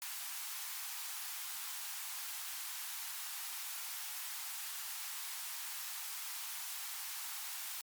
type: high-pass noise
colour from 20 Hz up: white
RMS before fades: -43 dBFS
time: 0.02-7.81 s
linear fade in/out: 0 ms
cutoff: 760 Hz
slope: 48 dB/octave
effects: MP3 96 kbps